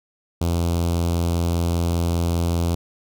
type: tone with notch filter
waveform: sawtooth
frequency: 85.1 Hz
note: F2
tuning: 44 cents flat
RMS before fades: -21 dBFS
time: 0.41-2.75 s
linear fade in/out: 5 ms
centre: 1800 Hz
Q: 0.77
effects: none